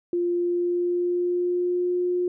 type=tone with pitch glide; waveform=sine; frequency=349.2 to 357.2 Hz; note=F4 to F4; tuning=0 to +39 cents; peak=-21 dBFS; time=0.13-2.28 s; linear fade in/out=2 ms; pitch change=+39 cents; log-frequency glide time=0.3-1.95 s; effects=none